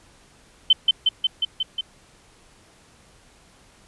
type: tone with echo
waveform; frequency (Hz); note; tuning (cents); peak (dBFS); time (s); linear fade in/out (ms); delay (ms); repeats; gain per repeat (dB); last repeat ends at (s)
sine; 3074; G7; -35; -10; 0.7-0.73; 5; 180; 6; -2; 1.81
effects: pink hiss -54 dBFS RMS until 3.87 s + resampled to 24000 Hz